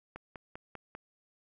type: click train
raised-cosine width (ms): 0.5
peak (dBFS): -28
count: 5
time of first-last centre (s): 0.16-0.951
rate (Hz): 5.06
effects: none